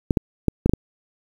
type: clicks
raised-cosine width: 3 ms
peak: -4 dBFS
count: 6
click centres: 0.108 / 0.172 / 0.483 / 0.66 / 0.695 / 0.736 s
effects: 7-bit